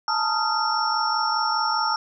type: tone cluster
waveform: sine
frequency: 862 / 907 / 1253 / 1377 / 5460 Hz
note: A5 / A#5 / D#6 / F6 / F8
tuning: -36 / -48 / +12 / -25 / -40 cents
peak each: -27 dBFS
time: 0.08-1.96 s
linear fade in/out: 2 ms
effects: none